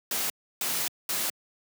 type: noise bursts at uneven times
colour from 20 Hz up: white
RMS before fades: -29 dBFS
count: 3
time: 0.11-0.3 / 0.61-0.88 / 1.09-1.3 s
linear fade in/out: 2 ms
effects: high-pass 150 Hz 12 dB/octave